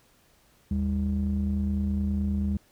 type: ring-modulated tone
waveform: triangle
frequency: 62.1 Hz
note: B1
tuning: 10 cents sharp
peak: -19 dBFS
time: 0.71-2.57 s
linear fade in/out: 0 ms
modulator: 139 Hz
effects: pink hiss -62 dBFS RMS until 2.71 s